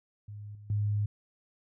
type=tone with level steps; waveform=sine; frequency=103.83 Hz; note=G#2; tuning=in tune; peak=-40 / -46 / -26 dBFS; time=0.28-1.06 s; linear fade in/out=5 ms; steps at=0.55 / 0.7 s; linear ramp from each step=2 ms; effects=none